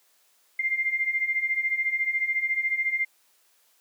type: beating tone pair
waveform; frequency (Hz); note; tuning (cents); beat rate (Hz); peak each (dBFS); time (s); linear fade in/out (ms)
sine; 2093 / 2107; C7 / C7; 0 / +12; 14; -29 / -25; 0.59-3.05; 5
effects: white hiss -64 dBFS RMS until 3.8 s + high-pass 400 Hz 12 dB/octave